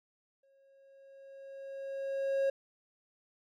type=tone with exponential growth; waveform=triangle; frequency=545 Hz; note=C#5; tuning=29 cents flat; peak=-24 dBFS; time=0.43-2.5 s; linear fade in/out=5 ms; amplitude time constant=450 ms; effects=none